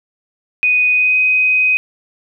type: tone with pitch glide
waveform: sine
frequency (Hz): 2489 to 2511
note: D#7 to D#7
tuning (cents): 0 to +15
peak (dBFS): -10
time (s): 0.63-1.77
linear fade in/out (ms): 0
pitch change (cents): +15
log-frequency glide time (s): 0.92-1.17
effects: none